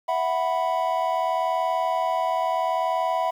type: chord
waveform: triangle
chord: E suspended second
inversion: none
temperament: equal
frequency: 659.3 / 740 / 987.8 Hz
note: E5 / F#5 / B5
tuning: 0 / 0 / 0 cents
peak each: -24 dBFS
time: 0.08-3.31 s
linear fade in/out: 10 ms
effects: 9-bit